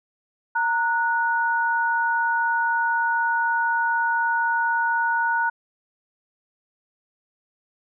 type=tone pair together; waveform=sine; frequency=924 / 1466.8 Hz; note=A#5 / F#6; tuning=-16 / -15 cents; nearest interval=minor sixth; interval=801 cents; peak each=-22 dBFS; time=0.55-5.5 s; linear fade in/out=10 ms; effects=none